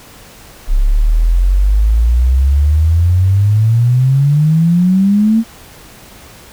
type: exponential sweep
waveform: sine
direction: up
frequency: 32.7 to 229.7 Hz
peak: -7 dBFS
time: 0.67-5.44 s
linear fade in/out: 50 ms
effects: pink hiss -38 dBFS RMS until 6.52 s